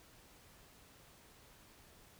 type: silence
effects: pink hiss -62 dBFS RMS until 2.19 s